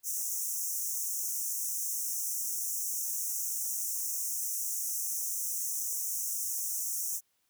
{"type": "high-pass noise", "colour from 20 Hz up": "pink", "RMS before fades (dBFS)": -34, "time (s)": [0.03, 7.21], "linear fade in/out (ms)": 50, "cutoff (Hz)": 5700, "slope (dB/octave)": 96, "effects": ["white hiss -75 dBFS RMS until 7.49 s"]}